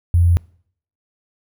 sine tone with sample-and-hold, 86.3 Hz, F2, 20 cents flat, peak -10 dBFS, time 0.14-0.37 s, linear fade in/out 0 ms, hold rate 11025 Hz, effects noise-tail reverb RT60 0.6 s tail -25 dB re dry

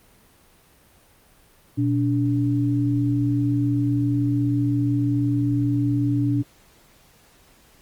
sine tone pair together, 120.7 / 288.7 Hz, B2 / D4, -39 / -30 cents, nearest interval octave + minor third, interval 1509 cents, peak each -21 dBFS, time 1.77-6.43 s, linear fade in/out 20 ms, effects pink hiss -55 dBFS RMS until 7.81 s + Opus 32 kbps

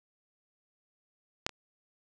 clicks, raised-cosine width 0.2 ms, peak -10 / -27 dBFS, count 2, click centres 1.465 / 1.493 s, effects none

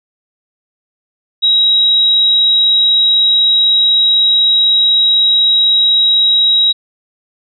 sine tone, 3834 Hz, A#7, 48 cents sharp, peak -7 dBFS, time 1.42-6.73 s, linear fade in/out 20 ms, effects none

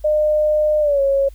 sine tone with pitch glide, 607 to 550.2 Hz, D#5 to C#5, -43 to -13 cents, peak -13 dBFS, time 0.04-1.29 s, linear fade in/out 10 ms, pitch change -170 cents, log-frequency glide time 0.8-1.01 s, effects added 50 Hz sine -36 dBFS peak until 1.34 s + white hiss -56 dBFS RMS until 1.34 s

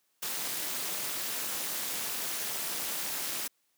white noise with amplitude modulation, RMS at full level -31 dBFS, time 0.22-3.48 s, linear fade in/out 10 ms, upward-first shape sine, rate 260 Hz, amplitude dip 80%, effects white hiss -74 dBFS RMS until 3.77 s + high-pass 150 Hz 12 dB/octave

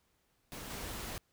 pink noise with level steps, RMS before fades -45 / -42 dBFS, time 0.52-1.18 s, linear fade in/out 0 ms, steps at 0.7 s, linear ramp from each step 5 ms, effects pink hiss -75 dBFS RMS until 1.32 s

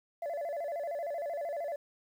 sine tone with vibrato, 626 Hz, D#5, 10 cents sharp, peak -31 dBFS, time 0.22-1.76 s, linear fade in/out 5 ms, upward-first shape square, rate 13 Hz, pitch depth 140 cents each way, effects tanh soft clip ceiling -32 dBFS + 10-bit

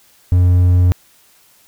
triangle tone, 89.5 Hz, F2, 43 cents sharp, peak -6 dBFS, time 0.32-0.92 s, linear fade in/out 0 ms, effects white hiss -51 dBFS RMS until 1.67 s

